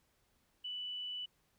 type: tone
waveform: sine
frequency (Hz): 2973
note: F#7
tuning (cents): +8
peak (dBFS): -39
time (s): 0.64-1.26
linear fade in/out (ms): 10
effects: pink hiss -75 dBFS RMS until 1.58 s